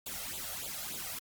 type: noise with flanger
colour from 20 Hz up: white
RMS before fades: -40 dBFS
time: 0.06-1.19 s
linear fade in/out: 5 ms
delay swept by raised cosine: 0.26 to 1.56 ms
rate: 3.4 Hz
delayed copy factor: +0.85
effects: Opus 48 kbps